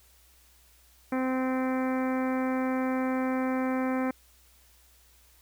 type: harmonic tone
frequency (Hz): 259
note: C4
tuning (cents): -17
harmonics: 1 / 2 / 3 / 4 / 5 / 6 / 7 / 8 / 9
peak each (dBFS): -27 / -33 / -37 / -39 / -41 / -43 / -44 / -45 / -46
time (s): 1.12-4.11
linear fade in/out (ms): 5
effects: added 61 Hz sine -61 dBFS peak until 5.41 s + white hiss -61 dBFS RMS until 5.41 s